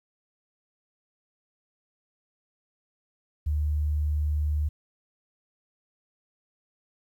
sine tone, 75 Hz, D2, 37 cents sharp, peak -23 dBFS, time 3.46-4.69 s, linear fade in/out 10 ms, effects 10-bit

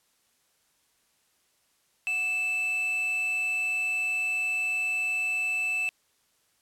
triangle tone with quantisation, 2637 Hz, E7, in tune, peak -24 dBFS, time 2.07-5.89 s, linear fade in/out 0 ms, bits 7, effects white hiss -69 dBFS RMS until 6.61 s + low-pass 12000 Hz 12 dB/octave

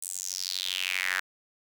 sawtooth tone with high-pass filter sweep, 92.5 Hz, F#2, in tune, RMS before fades -32 dBFS, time 0.02-1.2 s, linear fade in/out 5 ms, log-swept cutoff 9000 to 1600 Hz, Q 4.3, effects none

